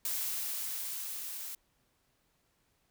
blue noise with level ramp, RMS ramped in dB -34 to -42 dBFS, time 0.05-1.55 s, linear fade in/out 2 ms, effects pink hiss -74 dBFS RMS until 2.9 s

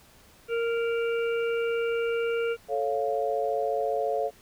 harmonic tone, 464.4 Hz, A#4, 7 cents flat, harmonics 1 / 3 / 5 / 6, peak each -25 / -35 / -39 / -41 dBFS, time 0.48-2.57 s, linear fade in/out 50 ms
sine chord, A augmented, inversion none, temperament equal, 440 / 554.4 / 698.5 Hz, A4 / C#5 / E#5, 0 / 0 / 0 cents, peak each -29 dBFS, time 2.68-4.31 s, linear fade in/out 50 ms
effects pink hiss -56 dBFS RMS until 4.41 s

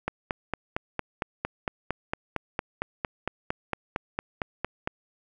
click train, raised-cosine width 0.5 ms, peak -12 dBFS, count 22, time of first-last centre 0.08-4.875 s, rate 4.38 Hz, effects none

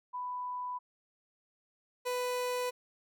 sine / 30% pulse tone pair in turn, 993 / 496.5 Hz, B5 / B4, +9 / +9 cents, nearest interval octave, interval 1200 cents, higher first, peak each -35 / -29 dBFS, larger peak second, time 0.13-0.79 / 2.05-2.71 s, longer neither, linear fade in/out 20 ms, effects none

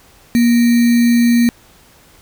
sine tone with sample-and-hold, 237 Hz, A#3, 29 cents sharp, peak -8 dBFS, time 0.35-1.49 s, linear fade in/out 0 ms, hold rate 2100 Hz, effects pink hiss -47 dBFS RMS until 2.21 s

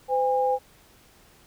sine tone pair together, 510.3 / 812 Hz, C5 / G#5, -43 / -39 cents, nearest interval minor sixth, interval 804 cents, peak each -23 dBFS, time 0.08-0.59 s, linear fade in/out 50 ms, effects pink hiss -56 dBFS RMS until 1.46 s

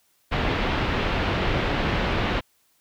pink low-pass noise, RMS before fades -24 dBFS, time 0.31-2.41 s, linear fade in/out 20 ms, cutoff 3400 Hz, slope 24 dB/octave, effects white hiss -65 dBFS RMS until 2.8 s

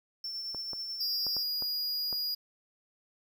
triangle tone with tremolo, 5390 Hz, E8, 38 cents sharp, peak -33 dBFS, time 0.24-1.43 s, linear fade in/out 2 ms, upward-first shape sine, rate 9.2 Hz, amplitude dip 30%
clicks, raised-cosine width 1 ms, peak -29 dBFS, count 6, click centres 0.547 / 0.733 / 1.267 / 1.367 / 1.623 / 2.128 s
square tone, 4879 Hz, D#8, 35 cents flat, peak -31 dBFS, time 1-2.35 s, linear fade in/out 10 ms
effects 10-bit

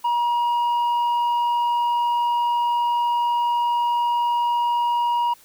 sine tone with tanh clipping, 954 Hz, A#5, 40 cents sharp, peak -19 dBFS, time 0.04-5.34 s, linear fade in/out 10 ms, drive 4 dB, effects white hiss -52 dBFS RMS until 5.44 s

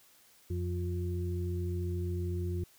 harmonic tone, 88.6 Hz, F2, 25 cents sharp, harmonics 1 / 2 / 4, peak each -32 / -41 / -39 dBFS, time 0.5-2.64 s, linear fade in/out 5 ms, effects white hiss -62 dBFS RMS until 2.78 s

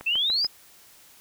click train, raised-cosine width 0.5 ms, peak -23 dBFS, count 4, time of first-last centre 0.01-0.446 s, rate 6.88 Hz
sine exponential sweep, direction up, 2600 to 5150 Hz, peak -21 dBFS, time 0.06-0.47 s, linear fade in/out 10 ms
effects white hiss -53 dBFS RMS until 1.2 s

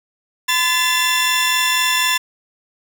30% pulse tone cluster, 1018 / 1733 / 2713 / 3510 Hz, C6 / A6 / E7 / A7, -48 / -27 / +49 / -5 cents, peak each -18 dBFS, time 0.48-2.18 s, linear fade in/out 10 ms, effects none

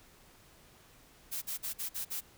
blue noise bursts, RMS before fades -37 dBFS, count 6, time 1.31-2.21 s, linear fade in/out 20 ms, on 110 ms, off 48 ms, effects pink hiss -60 dBFS RMS until 2.37 s

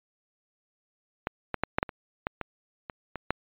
clicks, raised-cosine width 0.5 ms, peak -13 / -13 / -10 / -8 / -8 / -22 / -12 / -17 / -21 / -19 / -9 dBFS, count 11, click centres 1.271 / 1.543 / 1.636 / 1.785 / 1.829 / 1.892 / 2.269 / 2.413 / 2.898 / 3.157 / 3.306 s, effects resampled to 8000 Hz

